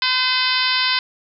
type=harmonic tone with a mistuned harmonic; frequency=511 Hz; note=C5; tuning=41 cents flat; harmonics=2 / 3 / 4 / 5 / 6 / 7 / 8 / 9 / 10; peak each=-25 / -25 / -25 / -25 / -25 / -25 / -25 / -25 / -25 dBFS; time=0.02-0.99 s; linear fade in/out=2 ms; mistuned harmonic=9; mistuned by=+18 cents; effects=none